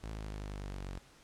sawtooth exponential sweep, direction down, 54.4 to 46.25 Hz, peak -36 dBFS, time 0.03-0.99 s, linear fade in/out 10 ms, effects pink hiss -61 dBFS RMS until 1.23 s + low-pass 9000 Hz 12 dB/octave

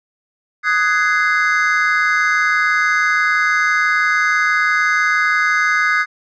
triangle chord, Ab dominant seventh, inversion second, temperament just, 1245.9 / 1495.1 / 1661.2 / 2077 Hz, Eb6 / Gb6 / Ab6 / C7, +2 / +18 / 0 / -13 cents, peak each -17 dBFS, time 0.63-6.06 s, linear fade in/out 50 ms, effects resampled to 16000 Hz

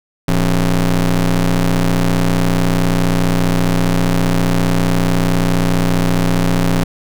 30% pulse ring-modulated tone, 94.8 Hz, F#2, 43 cents sharp, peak -6 dBFS, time 0.28-6.84 s, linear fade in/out 5 ms, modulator 77.2 Hz, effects none

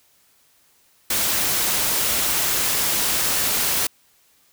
white noise, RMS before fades -21 dBFS, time 1.1-3.87 s, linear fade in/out 5 ms, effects white hiss -59 dBFS RMS until 4.52 s

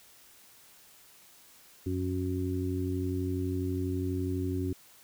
harmonic tone, 92.1 Hz, F#2, 7 cents flat, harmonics 1 / 2 / 3 / 4, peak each -32 / -42 / -33 / -36 dBFS, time 1.86-4.73 s, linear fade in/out 5 ms, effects white hiss -57 dBFS RMS until 5.03 s

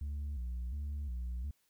sine tone with vibrato, 66.3 Hz, C2, 23 cents sharp, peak -33 dBFS, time 0.01-1.51 s, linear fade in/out 5 ms, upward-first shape square, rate 1.4 Hz, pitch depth 150 cents each way, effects tanh soft clip ceiling -35 dBFS + white hiss -75 dBFS RMS until 1.69 s

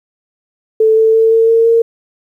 sine tone with pitch steps, 440 / 443.8 / 447.7 / 451.6 / 455.5 / 459.5 Hz, A4 / A4 / A4 / A4 / A#4 / A#4, 0 / +15 / +30 / +45 / -40 / -25 cents, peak -6 dBFS, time 0.8-1.82 s, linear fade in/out 5 ms, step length 170 ms, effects 8-bit

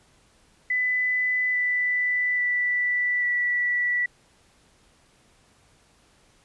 sine tone with pitch steps, 2000 / 1985 / 1970.2 / 1955.4 Hz, B6 / B6 / B6 / B6, +21 / +8 / -5 / -18 cents, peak -21 dBFS, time 0.7-4.06 s, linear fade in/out 5 ms, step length 840 ms, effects pink hiss -60 dBFS RMS until 6.44 s + resampled to 24000 Hz

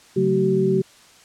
sine tone cluster, 139.6 / 185.8 / 222.2 / 380.2 Hz, C#3 / F#3 / A3 / F#4, +13 / +7 / +17 / +47 cents, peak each -25 / -22 / -26 / -18 dBFS, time 0.16-0.82 s, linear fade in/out 10 ms, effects white hiss -50 dBFS RMS until 1.24 s + low-pass 8000 Hz 12 dB/octave

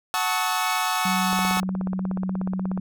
sawtooth chord, F# minor seventh, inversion none, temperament equal with one note detuned, 740 / 880 / 1108.7 / 1285.4 Hz, F#5 / A5 / C#6 / E6, 0 / 0 / 0 / -44 cents, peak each -24 dBFS, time 0.14-1.6 s, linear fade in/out 0 ms
sine tone, 187.6 Hz, F#3, 24 cents sharp, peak -24 dBFS, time 1.05-2.8 s, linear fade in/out 5 ms
click train, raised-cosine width 1 ms, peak -18 dBFS, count 25, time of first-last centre 1.33-2.776 s, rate 16.6 Hz
effects none

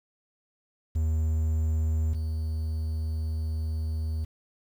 triangle tone pair in turn, 79 / 79 Hz, D#2 / D#2, +27 / +27 cents, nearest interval unison, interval 0 cents, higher neither, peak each -21 / -25 dBFS, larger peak first, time 0.95-2.14 / 2.14-4.25 s, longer second, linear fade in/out 10 ms, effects 9-bit

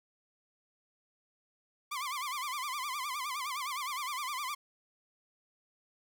sawtooth tone with vibrato, 1100 Hz, C#6, 14 cents flat, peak -31 dBFS, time 1.91-4.55 s, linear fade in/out 10 ms, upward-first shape sine, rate 9.7 Hz, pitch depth 160 cents each way, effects none

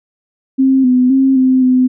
sine tone with pitch steps, 265.6 / 251.7 / 267.1 / 259.1 / 254.6 Hz, C4 / B3 / C4 / C4 / C4, +26 / +33 / +36 / -17 / -47 cents, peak -7 dBFS, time 0.58-1.88 s, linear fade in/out 20 ms, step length 260 ms, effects none

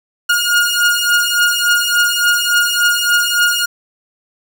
sawtooth beating tone pair, 1427 / 1430.5 Hz, F6 / F6, +37 / +41 cents, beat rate 3.5 Hz, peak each -11 dBFS, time 0.29-3.66 s, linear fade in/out 10 ms, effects none

